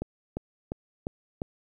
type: click train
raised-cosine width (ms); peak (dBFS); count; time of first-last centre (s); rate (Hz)
2; -18; 5; 0.02-1.419; 2.86
effects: 10-bit